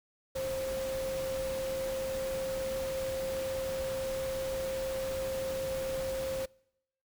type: tone in noise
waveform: sine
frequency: 530 Hz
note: C5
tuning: 22 cents sharp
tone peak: -32 dBFS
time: 0.35-6.46 s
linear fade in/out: 10 ms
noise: pink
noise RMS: -42 dBFS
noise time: 0.35-6.46 s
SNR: +7 dB
effects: noise-tail reverb RT60 0.8 s tail -26 dB re dry

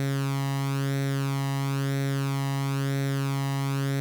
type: tone with flanger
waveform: sawtooth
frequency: 137.6 Hz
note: C#3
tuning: 12 cents flat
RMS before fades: -27 dBFS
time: 0-4 s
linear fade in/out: 0 ms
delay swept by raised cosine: 0.51 to 1.03 ms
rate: 1 Hz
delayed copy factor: +0.6
effects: none

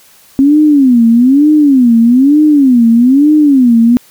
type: tone with vibrato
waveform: sine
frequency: 264.3 Hz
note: C4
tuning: 18 cents sharp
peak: -3 dBFS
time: 0.39-3.97 s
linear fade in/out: 0 ms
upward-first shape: sine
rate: 1.1 Hz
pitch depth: 250 cents each way
effects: white hiss -43 dBFS RMS until 4.1 s

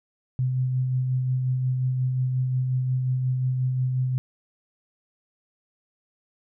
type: tone with tremolo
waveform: sine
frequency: 128.3 Hz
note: C3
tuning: 34 cents flat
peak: -20 dBFS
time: 0.39-4.18 s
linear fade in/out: 0 ms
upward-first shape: sine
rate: 5.6 Hz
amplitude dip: 30%
effects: none

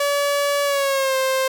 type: tone with pitch glide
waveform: sawtooth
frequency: 571 to 526.6 Hz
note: D5 to C5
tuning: -49 to +11 cents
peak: -14 dBFS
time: 0-1.48 s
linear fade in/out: 5 ms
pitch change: -140 cents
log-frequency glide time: 0.64-1.16 s
effects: none

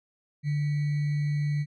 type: tone with sample-and-hold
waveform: sine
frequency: 146.83 Hz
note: D3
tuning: in tune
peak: -24 dBFS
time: 0.43-1.66 s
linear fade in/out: 50 ms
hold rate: 2100 Hz
effects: low-pass 4000 Hz 12 dB/octave

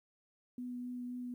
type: tone with vibrato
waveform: sine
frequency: 246.9 Hz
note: B3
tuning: in tune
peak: -39 dBFS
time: 0.58-1.34 s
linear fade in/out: 2 ms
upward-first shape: triangle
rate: 3.8 Hz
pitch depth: 12 cents each way
effects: 12-bit

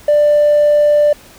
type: tone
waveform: triangle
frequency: 591 Hz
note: D5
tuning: 11 cents sharp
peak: -4 dBFS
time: 0.08-1.13 s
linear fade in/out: 5 ms
effects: tanh soft clip ceiling -4 dBFS + pink hiss -41 dBFS RMS until 1.38 s

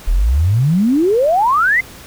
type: exponential sweep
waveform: sine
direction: up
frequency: 36 to 2118 Hz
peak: -10 dBFS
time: 0.07-1.81 s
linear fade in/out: 10 ms
effects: pink hiss -37 dBFS RMS until 2.06 s

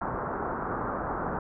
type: low-pass noise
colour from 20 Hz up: white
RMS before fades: -32 dBFS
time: 0.01-1.39 s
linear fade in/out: 5 ms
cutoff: 1400 Hz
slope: 48 dB/octave
effects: none

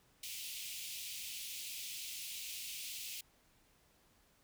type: high-pass noise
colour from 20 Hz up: pink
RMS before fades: -45 dBFS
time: 0.23-3.21 s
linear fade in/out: 5 ms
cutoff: 2400 Hz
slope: 48 dB/octave
effects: pink hiss -70 dBFS RMS until 4.43 s

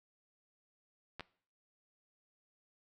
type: clicks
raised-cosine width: 0.3 ms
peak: -27 dBFS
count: 2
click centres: 1.196 / 1.207 s
effects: noise-tail reverb RT60 0.5 s tail -20 dB re dry

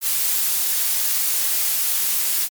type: noise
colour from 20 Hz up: blue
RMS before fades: -20 dBFS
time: 0.01-2.49 s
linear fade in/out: 50 ms
effects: MP3 96 kbps

